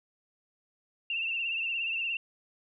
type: tone with vibrato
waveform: sine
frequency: 2714 Hz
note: E7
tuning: 50 cents sharp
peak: -29 dBFS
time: 1.1-2.17 s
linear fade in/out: 2 ms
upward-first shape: triangle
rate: 17 Hz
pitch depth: 71 cents each way
effects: none